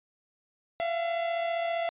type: tone pair together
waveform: 45% pulse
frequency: 675.9 / 711 Hz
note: E5 / F5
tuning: +43 / +31 cents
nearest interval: minor second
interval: 88 cents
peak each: -28 / -37 dBFS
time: 0.8-1.89 s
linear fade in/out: 0 ms
effects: resampled to 8000 Hz